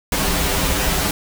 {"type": "noise with comb filter", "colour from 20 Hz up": "pink", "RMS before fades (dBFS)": -19, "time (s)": [0.12, 1.11], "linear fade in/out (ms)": 2, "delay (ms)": 8.7, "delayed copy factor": -1, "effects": []}